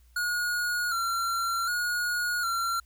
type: tone with vibrato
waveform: square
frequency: 1405 Hz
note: F6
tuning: 10 cents sharp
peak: -27 dBFS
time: 0.16-2.8 s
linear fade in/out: 5 ms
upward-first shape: square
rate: 0.66 Hz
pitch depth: 47 cents each way
effects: added 60 Hz sine -55 dBFS peak until 2.85 s + white hiss -68 dBFS RMS until 2.85 s